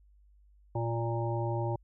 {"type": "harmonic tone with a mistuned harmonic", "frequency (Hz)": 116.54, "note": "A#2", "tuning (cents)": 0, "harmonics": [1, 3, 5, 7, 8], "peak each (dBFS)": [-31, -36, -38, -39, -40], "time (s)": [0.75, 1.76], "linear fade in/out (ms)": 5, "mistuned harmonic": 8, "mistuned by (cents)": -15, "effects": ["added 50 Hz sine -58 dBFS peak until 1.83 s"]}